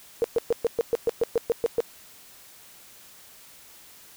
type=tone bursts; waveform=sine; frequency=466.2 Hz; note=A#4; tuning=in tune; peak=-18 dBFS; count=12; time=0.22-1.804 s; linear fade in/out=0 ms; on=22 ms; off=120 ms; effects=white hiss -50 dBFS RMS until 4.16 s